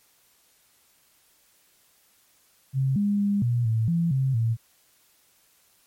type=tone with pitch steps; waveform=sine; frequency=133.8 / 203.7 / 202.2 / 120 / 112 / 168.8 / 133.2 / 114.2 Hz; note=C3 / G#3 / G#3 / B2 / A2 / E3 / C3 / A#2; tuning=+39 / -33 / -46 / -49 / +31 / +41 / +31 / -35 cents; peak=-20 dBFS; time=2.73-4.57 s; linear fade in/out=50 ms; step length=230 ms; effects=white hiss -62 dBFS RMS until 5.86 s + MP3 64 kbps